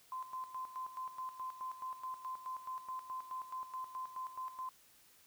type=tone with tremolo; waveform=sine; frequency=1032 Hz; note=C6; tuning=24 cents flat; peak=-39 dBFS; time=0.12-4.69 s; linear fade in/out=2 ms; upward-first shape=square; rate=4.7 Hz; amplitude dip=70%; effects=white hiss -65 dBFS RMS until 5.26 s